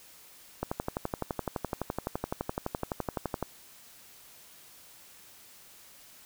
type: click train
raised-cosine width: 1 ms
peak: -16 dBFS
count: 34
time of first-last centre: 0.63-3.427 s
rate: 11.8 Hz
effects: white hiss -54 dBFS RMS until 6.25 s